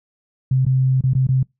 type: tone with dropouts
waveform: sine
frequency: 130.8 Hz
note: C3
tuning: in tune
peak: -13 dBFS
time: 0.51-1.43 s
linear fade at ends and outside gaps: 5 ms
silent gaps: 0.652-0.664 / 1.01-1.037 / 1.135-1.15 / 1.27-1.288 s
effects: noise-tail reverb RT60 0.2 s tail -26 dB re dry